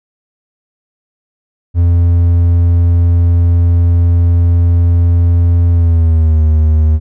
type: tone with pitch glide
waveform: triangle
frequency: 86 to 77.96 Hz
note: F2 to D#2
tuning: -26 to +4 cents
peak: -4 dBFS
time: 1.74-7 s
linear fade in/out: 50 ms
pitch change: -170 cents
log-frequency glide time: 5.71-6.43 s
effects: none